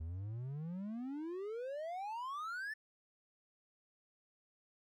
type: exponential sweep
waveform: triangle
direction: up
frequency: 76.8 to 1796 Hz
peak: -38 dBFS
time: 0-2.74 s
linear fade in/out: 10 ms
effects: none